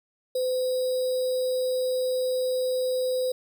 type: tone with sample-and-hold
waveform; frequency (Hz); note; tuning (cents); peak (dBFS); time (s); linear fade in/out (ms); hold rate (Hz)
sine; 510; C5; -44; -23; 0.35-3.32; 5; 4410
effects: none